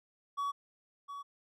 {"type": "tone with echo", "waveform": "triangle", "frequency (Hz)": 1130, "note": "C#6", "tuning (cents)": 33, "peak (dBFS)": -30, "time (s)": [0.37, 0.52], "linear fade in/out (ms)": 20, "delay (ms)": 710, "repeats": 1, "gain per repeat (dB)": -9, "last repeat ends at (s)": 1.23, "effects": []}